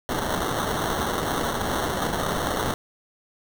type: noise with sample-and-hold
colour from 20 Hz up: blue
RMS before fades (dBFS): -26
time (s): 0.09-2.74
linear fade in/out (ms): 0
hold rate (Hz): 2450
effects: none